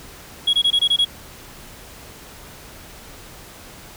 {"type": "tone bursts", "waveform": "sine", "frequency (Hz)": 3322, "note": "G#7", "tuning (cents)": 0, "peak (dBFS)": -11, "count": 7, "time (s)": [0.47, 1.05], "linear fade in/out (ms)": 10, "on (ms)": 64, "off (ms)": 22, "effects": ["tanh soft clip ceiling -12 dBFS", "pink hiss -41 dBFS RMS until 3.96 s"]}